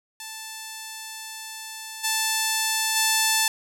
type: tone with level steps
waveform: 5% pulse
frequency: 880 Hz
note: A5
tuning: in tune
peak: -23 / -10 / -7 dBFS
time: 0.2-3.48 s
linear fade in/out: 2 ms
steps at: 2.03 / 2.95 s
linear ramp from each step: 20 ms
effects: none